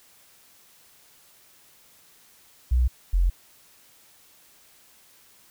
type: tone pair in turn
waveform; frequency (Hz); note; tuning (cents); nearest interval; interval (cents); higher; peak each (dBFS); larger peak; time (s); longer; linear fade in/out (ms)
sine; 61.74 / 44.16; B1 / F1; 0 / +20; tritone; 580; first; -17; neither; 2.71-2.88 / 3.13-3.3; neither; 10
effects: white hiss -56 dBFS RMS until 5.5 s